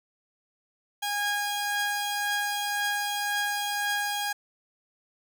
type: tone pair together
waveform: sawtooth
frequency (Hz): 820 / 1638.1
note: G#5 / G#6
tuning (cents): -22 / -24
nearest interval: octave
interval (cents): 1198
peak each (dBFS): -26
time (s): 1.02-4.33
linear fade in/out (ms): 10
effects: none